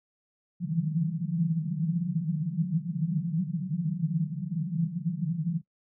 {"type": "band-pass noise", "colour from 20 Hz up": "white", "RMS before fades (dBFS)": -29, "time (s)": [0.6, 5.62], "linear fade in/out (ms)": 50, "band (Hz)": [150, 180], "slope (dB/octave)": 96, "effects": ["noise-tail reverb RT60 0.1 s tail -17 dB re dry"]}